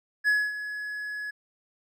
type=tone with ADSR envelope; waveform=triangle; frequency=1690 Hz; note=G#6; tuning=30 cents sharp; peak=-17 dBFS; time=0.24-1.31 s; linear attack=39 ms; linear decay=240 ms; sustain=-13 dB; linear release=11 ms; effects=none